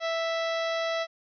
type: harmonic tone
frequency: 659.3 Hz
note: E5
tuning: in tune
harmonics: 1 / 2 / 3 / 4 / 5 / 6 / 7 / 8 / 9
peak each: -28 / -35 / -35 / -42 / -40 / -41 / -48 / -45 / -50 dBFS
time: 0-1.07 s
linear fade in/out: 50 ms
effects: none